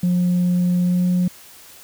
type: tone with pitch glide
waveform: sine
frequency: 178.2 to 179.96 Hz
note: F3 to F#3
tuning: +35 to -48 cents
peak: -13 dBFS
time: 0.03-1.28 s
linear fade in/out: 5 ms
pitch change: +17 cents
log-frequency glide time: 0.85-1.04 s
effects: tanh soft clip ceiling -13 dBFS + white hiss -44 dBFS RMS until 1.83 s